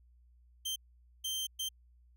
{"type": "tone bursts at uneven times", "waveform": "sawtooth", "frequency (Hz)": 3136, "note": "G7", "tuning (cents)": 0, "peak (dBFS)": -31, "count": 3, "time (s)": [[0.65, 0.76], [1.24, 1.47], [1.59, 1.69]], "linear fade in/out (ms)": 10, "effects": ["added 60 Hz sine -60 dBFS peak until 2.16 s"]}